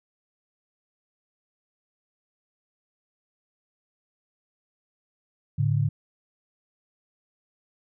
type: tone pair together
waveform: sine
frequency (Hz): 108.8 / 144.68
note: A2 / D3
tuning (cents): -19 / -26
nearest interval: perfect fourth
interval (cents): 493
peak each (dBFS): -23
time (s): 5.58-5.89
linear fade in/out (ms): 10
effects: none